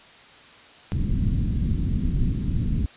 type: low-pass noise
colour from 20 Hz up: pink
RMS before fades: -23 dBFS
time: 0.92-2.86 s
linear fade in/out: 0 ms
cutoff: 230 Hz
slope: 24 dB/octave
effects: white hiss -48 dBFS RMS until 2.96 s + resampled to 8000 Hz